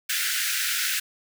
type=high-pass noise; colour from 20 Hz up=pink; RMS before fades=-26 dBFS; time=0.09-1 s; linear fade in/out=10 ms; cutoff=1400 Hz; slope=96 dB/octave; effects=none